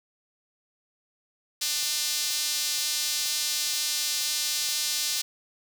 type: tone with high-pass filter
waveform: sawtooth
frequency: 299.3 Hz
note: D4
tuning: 33 cents sharp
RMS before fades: -28 dBFS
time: 1.61-5.22 s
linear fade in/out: 10 ms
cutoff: 4500 Hz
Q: 1.4
effects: none